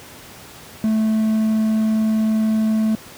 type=tone; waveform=triangle; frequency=218.7 Hz; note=A3; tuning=10 cents flat; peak=-13 dBFS; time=0.84-2.95 s; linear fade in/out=0 ms; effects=pink hiss -40 dBFS RMS until 3.17 s + high-pass 80 Hz 12 dB/octave